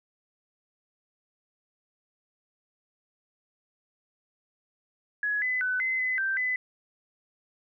sine tone with pitch steps, 1681 / 2011 / 1503 / 2050 / 2021 / 1565 / 2009 Hz, G#6 / B6 / F#6 / C7 / B6 / G6 / B6, +20 / +31 / +27 / -36 / +39 / -3 / +29 cents, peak -25 dBFS, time 5.23-6.56 s, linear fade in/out 2 ms, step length 190 ms, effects none

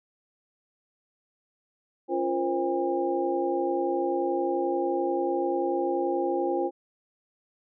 sine tone cluster, 278.5 / 347.7 / 474.6 / 526 / 806 Hz, C#4 / F4 / A#4 / C5 / G5, +8 / -8 / +31 / +9 / +48 cents, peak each -35 / -27 / -36 / -30 / -31 dBFS, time 2.08-6.71 s, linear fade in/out 50 ms, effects none

